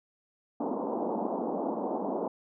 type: band-pass noise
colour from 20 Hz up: pink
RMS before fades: -32 dBFS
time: 0.6-2.28 s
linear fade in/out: 5 ms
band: 210 to 960 Hz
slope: 48 dB/octave
effects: none